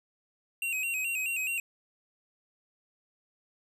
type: tone with vibrato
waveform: square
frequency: 2637 Hz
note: E7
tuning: in tune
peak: -30 dBFS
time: 0.62-1.6 s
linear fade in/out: 2 ms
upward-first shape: square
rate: 4.7 Hz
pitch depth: 72 cents each way
effects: none